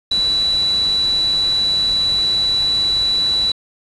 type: tone in noise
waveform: sine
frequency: 3951 Hz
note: B7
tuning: in tune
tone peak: -14 dBFS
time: 0.11-3.52 s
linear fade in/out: 5 ms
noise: pink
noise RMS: -32 dBFS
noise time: 0.11-3.52 s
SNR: +15 dB
effects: resampled to 24000 Hz